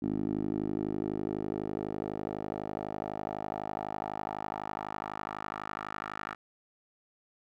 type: tone with band-pass filter sweep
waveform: 10% pulse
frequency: 52 Hz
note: G#1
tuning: 3 cents sharp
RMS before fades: -36 dBFS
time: 0.02-6.35 s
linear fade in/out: 10 ms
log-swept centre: 280 to 1400 Hz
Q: 2.4
effects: none